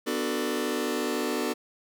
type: chord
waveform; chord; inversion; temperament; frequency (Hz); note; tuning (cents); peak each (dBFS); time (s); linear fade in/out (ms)
sawtooth; B minor seventh; none; just; 246.9 / 296.3 / 370.4 / 444.5; B3 / D4 / F#4 / A4; 0 / +15 / +2 / +18; -28; 0.06-1.54; 20
effects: none